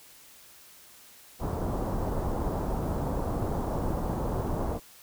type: low-pass noise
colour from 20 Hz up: pink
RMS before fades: -30 dBFS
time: 1.39-4.8 s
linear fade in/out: 50 ms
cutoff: 1000 Hz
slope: 24 dB/octave
effects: white hiss -53 dBFS RMS until 5.02 s